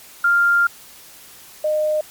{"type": "tone pair in turn", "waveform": "sine", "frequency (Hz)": [1396.9, 612.3], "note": ["F6", "D#5"], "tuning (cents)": [0, -28], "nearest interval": "octave + major second", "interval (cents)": 1428, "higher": "first", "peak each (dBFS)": [-12, -16], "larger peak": "first", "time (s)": [[0.24, 0.67], [1.64, 2.01]], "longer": "first", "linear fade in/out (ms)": 5, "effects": ["white hiss -43 dBFS RMS until 2.1 s", "MP3 96 kbps"]}